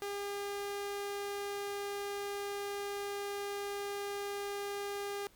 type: tone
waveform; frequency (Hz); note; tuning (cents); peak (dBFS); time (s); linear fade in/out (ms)
sawtooth; 403.5; G#4; -50; -33; 0.02-5.27; 0
effects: pink hiss -64 dBFS RMS until 5.35 s